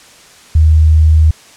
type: tone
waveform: sine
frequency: 78.4 Hz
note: D#2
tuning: 14 cents sharp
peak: -4 dBFS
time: 0.55-1.31 s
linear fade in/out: 5 ms
effects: white hiss -40 dBFS RMS until 1.56 s + low-pass 8000 Hz 12 dB/octave